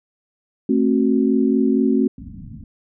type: chord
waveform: sine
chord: F# diminished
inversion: first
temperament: just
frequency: 222 / 266.4 / 370 Hz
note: A3 / C4 / F#4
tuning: +16 / +31 / 0 cents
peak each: -18 / -17 / -21 dBFS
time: 0.69-2.08 s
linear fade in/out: 5 ms
type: low-pass noise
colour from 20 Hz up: white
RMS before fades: -36 dBFS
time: 2.18-2.64 s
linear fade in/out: 2 ms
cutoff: 270 Hz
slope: 96 dB/octave
effects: none